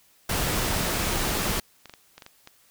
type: noise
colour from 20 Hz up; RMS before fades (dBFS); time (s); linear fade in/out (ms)
pink; -26; 0.29-1.6; 5
type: clicks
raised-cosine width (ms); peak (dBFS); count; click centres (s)
0.2; -25; 12; 1.269 / 1.338 / 1.495 / 1.547 / 1.597 / 1.857 / 1.896 / 1.938 / 2.18 / 2.222 / 2.264 / 2.474
effects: white hiss -60 dBFS RMS until 2.7 s

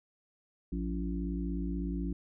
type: harmonic tone with a mistuned harmonic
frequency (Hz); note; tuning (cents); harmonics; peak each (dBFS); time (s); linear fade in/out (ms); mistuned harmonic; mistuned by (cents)
56.4; A1; +44; 1 / 3 / 5 / 6; -35 / -36 / -38 / -43; 0.72-2.13; 5; 3; +110
effects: none

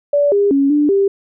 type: tone with pitch steps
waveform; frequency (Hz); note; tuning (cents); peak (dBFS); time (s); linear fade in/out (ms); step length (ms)
sine; 577 / 404.2 / 277.3 / 294.7 / 395; D5 / G#4 / C#4 / D4 / G4; -31 / -47 / +1 / +6 / +13; -10; 0.13-1.08; 5; 190
effects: none

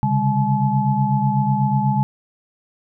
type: tone cluster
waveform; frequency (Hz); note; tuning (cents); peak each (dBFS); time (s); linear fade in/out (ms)
sine; 133.3 / 141.4 / 202.5 / 859; C3 / C#3 / G#3 / A5; +33 / +35 / -43 / -42; -21; 0.03-2.03; 0
effects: none

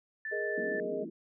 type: tone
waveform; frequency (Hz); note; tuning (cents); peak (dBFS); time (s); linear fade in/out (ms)
sine; 1760; A6; 0; -35; 0.25-0.8; 2
type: chord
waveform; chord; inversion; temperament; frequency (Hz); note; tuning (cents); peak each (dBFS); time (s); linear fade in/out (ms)
sine; Ab suspended second; none; equal; 415.3 / 466.2 / 622.3; Ab4 / Bb4 / Eb5; 0 / 0 / 0; -35 / -39 / -37; 0.31-1.05; 20
type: band-pass noise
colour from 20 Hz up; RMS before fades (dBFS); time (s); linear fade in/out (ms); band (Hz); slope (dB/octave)
white; -41; 0.57-1.1; 10; 190 to 350; 48
effects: none

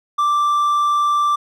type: tone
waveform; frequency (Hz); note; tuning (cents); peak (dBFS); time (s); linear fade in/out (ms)
triangle; 1174.7; D6; 0; -12; 0.18-1.36; 10
effects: none

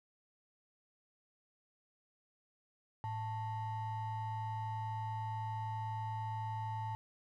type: ring-modulated tone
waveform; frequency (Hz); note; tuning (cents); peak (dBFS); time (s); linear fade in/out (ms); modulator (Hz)
triangle; 496.5; B4; +9; -32; 3.04-6.95; 0; 388
effects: none

